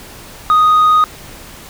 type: tone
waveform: sine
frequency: 1244.5 Hz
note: D#6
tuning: in tune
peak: -4 dBFS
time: 0.5-1.04 s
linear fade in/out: 0 ms
effects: tanh soft clip ceiling -6 dBFS + pink hiss -35 dBFS RMS until 1.69 s